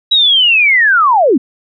sine linear sweep, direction down, 3900 to 220 Hz, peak -6 dBFS, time 0.11-1.38 s, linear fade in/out 10 ms, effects none

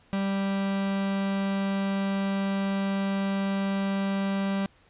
45% pulse tone, 196 Hz, G3, in tune, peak -25 dBFS, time 0.13-4.66 s, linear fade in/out 0 ms, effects pink hiss -60 dBFS RMS until 4.89 s + resampled to 8000 Hz

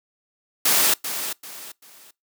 white noise with echo, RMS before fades -18 dBFS, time 0.65-0.94 s, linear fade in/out 5 ms, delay 390 ms, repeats 3, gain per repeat -10 dB, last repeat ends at 2.11 s, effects noise-tail reverb RT60 0.2 s tail -24 dB re dry + high-pass 200 Hz 12 dB/octave

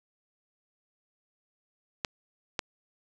clicks, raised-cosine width 0.2 ms, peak -11 dBFS, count 2, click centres 2.048 / 2.592 s, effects none

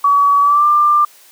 sine tone with pitch glide, 1136 to 1189.7 Hz, C#6 to D6, +42 to +22 cents, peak -8 dBFS, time 0.04-1.05 s, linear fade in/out 5 ms, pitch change +80 cents, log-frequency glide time 0.41-0.66 s, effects white hiss -45 dBFS RMS until 1.31 s + high-pass 400 Hz 12 dB/octave

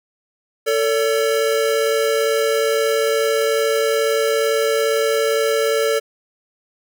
square tone pair together, 447.1 / 569.4 Hz, A4 / C#5, +28 / +46 cents, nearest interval major third, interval 418 cents, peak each -18 / -21 dBFS, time 0.66-6 s, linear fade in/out 20 ms, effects none

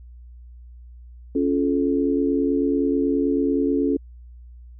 sine chord, Db augmented, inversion none, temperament just, 277.2 / 346.5 / 433.1 Hz, Db4 / F4 / A4, 0 / -14 / -27 cents, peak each -20 / -25 / -24 dBFS, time 1.35-3.97 s, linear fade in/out 5 ms, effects added 60 Hz sine -40 dBFS peak until 4.79 s

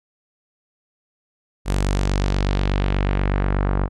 sawtooth tone with low-pass filter sweep, 48.25 Hz, G1, 27 cents flat, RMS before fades -20 dBFS, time 1.65-3.89 s, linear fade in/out 50 ms, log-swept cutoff 9900 to 1200 Hz, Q 1.3, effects none

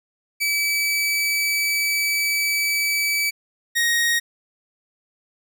sawtooth tone pair in turn, 2298 / 1874.2 Hz, D7 / A#6, -38 / +9 cents, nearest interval major third, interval 353 cents, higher first, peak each -16 / -14 dBFS, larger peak second, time 0.4-3.31 / 3.75-4.2 s, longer first, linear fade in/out 20 ms, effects none

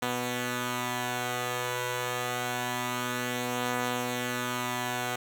5% pulse tone pair together, 123.32 / 246.9 Hz, B2 / B3, -2 / 0 cents, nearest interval octave, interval 1202 cents, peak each -21 dBFS, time 0.02-5.16 s, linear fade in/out 5 ms, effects none

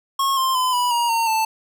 square tone with pitch steps, 1089 / 1051.9 / 1016.1 / 981.5 / 948 / 915.7 / 884.5 Hz, C#6 / C6 / B5 / B5 / A#5 / A#5 / A5, -31 / +9 / +49 / -11 / +29 / -31 / +9 cents, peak -18 dBFS, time 0.19-1.45 s, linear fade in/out 5 ms, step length 180 ms, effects none

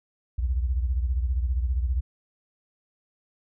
sine beating tone pair, 61.2 / 76.2 Hz, B1 / D#2, -15 / -36 cents, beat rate 15 Hz, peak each -23 / -30 dBFS, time 0.38-2.01 s, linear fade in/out 10 ms, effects none

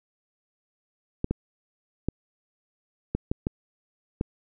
clicks, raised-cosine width 3 ms, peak -12 dBFS, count 7, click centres 1.244 / 1.31 / 2.086 / 3.15 / 3.315 / 3.469 / 4.211 s, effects none

